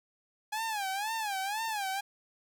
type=tone with vibrato; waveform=sawtooth; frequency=830.6 Hz; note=G#5; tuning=in tune; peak=-28 dBFS; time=0.52-2.01 s; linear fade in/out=10 ms; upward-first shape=sine; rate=2 Hz; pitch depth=150 cents each way; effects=none